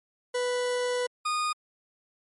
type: tone pair in turn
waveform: 40% pulse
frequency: 493.9 / 1229.5 Hz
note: B4 / D#6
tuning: 0 / -21 cents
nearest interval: octave + major third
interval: 1579 cents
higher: second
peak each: -25 dBFS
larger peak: neither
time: 0.34-1.07 / 1.25-1.53 s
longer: first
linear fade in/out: 10 ms
effects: MP3 48 kbps